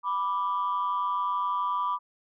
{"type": "tone pair together", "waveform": "sine", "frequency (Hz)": [987.8, 1174.7], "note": ["B5", "D6"], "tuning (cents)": [0, 0], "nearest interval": "minor third", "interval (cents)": 300, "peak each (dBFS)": [-27, -27], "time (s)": [0.03, 1.99], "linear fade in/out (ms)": 50, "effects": ["tanh soft clip ceiling -20 dBFS"]}